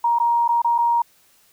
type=tone with dropouts; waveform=sine; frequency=941 Hz; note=A#5; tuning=16 cents sharp; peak=-15 dBFS; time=0.04-1.02 s; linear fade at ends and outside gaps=5 ms; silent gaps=0.187-0.199 / 0.479-0.489 / 0.619-0.645 / 0.781-0.785 s; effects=white hiss -57 dBFS RMS until 1.52 s